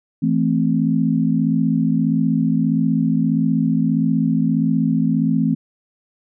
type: chord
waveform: sine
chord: A minor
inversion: second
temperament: equal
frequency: 164.81 / 220 / 261.6 Hz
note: E3 / A3 / C4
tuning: 0 / 0 / 0 cents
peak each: -19 dBFS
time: 0.22-5.55 s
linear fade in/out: 10 ms
effects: none